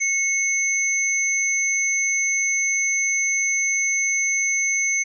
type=tone pair together; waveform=sine; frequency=2191 / 6197 Hz; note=C#7 / G8; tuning=-21 / -21 cents; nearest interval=octave + tritone; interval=1800 cents; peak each=-21 / -22 dBFS; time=0-5.04 s; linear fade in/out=20 ms; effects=none